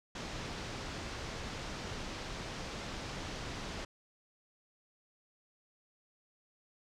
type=low-pass noise; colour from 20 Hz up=pink; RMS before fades=-42 dBFS; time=0.15-3.85 s; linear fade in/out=5 ms; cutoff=6300 Hz; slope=24 dB/octave; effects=none